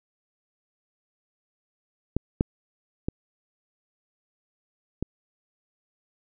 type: clicks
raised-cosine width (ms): 3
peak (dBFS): -10 / -7 / -13 / -14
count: 4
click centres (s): 2.166 / 2.409 / 3.085 / 5.026
effects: none